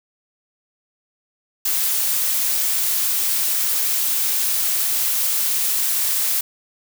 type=noise; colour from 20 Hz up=blue; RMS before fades=-20 dBFS; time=1.65-6.41 s; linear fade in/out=5 ms; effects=none